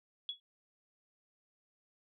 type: tone with exponential decay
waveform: sine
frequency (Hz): 3371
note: G#7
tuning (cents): +25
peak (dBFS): -32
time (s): 0.29-0.4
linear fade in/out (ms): 1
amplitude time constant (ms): 23
effects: none